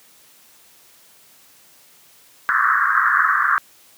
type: band-pass noise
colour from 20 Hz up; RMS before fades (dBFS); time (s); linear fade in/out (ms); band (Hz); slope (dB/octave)
pink; -17; 2.49-3.58; 0; 1100 to 1800; 96
effects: white hiss -51 dBFS RMS until 3.97 s + high-pass 100 Hz 12 dB/octave